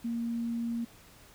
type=tone; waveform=sine; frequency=233.1 Hz; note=A#3; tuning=in tune; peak=-30 dBFS; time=0.04-0.85 s; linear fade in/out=10 ms; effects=pink hiss -56 dBFS RMS until 1.34 s